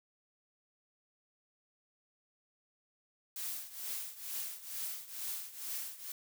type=noise with tremolo; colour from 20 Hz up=blue; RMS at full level=-38 dBFS; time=3.36-6.12 s; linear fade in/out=2 ms; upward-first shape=triangle; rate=2.2 Hz; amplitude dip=85%; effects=none